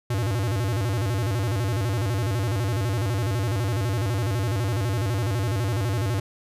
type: tone with vibrato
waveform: square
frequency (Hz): 108.2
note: A2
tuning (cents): -29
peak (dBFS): -23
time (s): 0.1-6.2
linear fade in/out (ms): 5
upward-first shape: square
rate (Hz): 12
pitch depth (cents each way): 200
effects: resampled to 32000 Hz